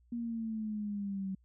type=exponential sweep; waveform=sine; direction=down; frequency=238.2 to 189.6 Hz; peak=-34 dBFS; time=0.12-1.35 s; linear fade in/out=5 ms; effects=added 60 Hz sine -63 dBFS peak until 1.44 s